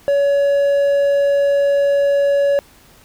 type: tone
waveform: triangle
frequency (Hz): 564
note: C#5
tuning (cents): +30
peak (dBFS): -10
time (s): 0.08-2.59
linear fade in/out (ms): 0
effects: pink hiss -48 dBFS RMS until 3.04 s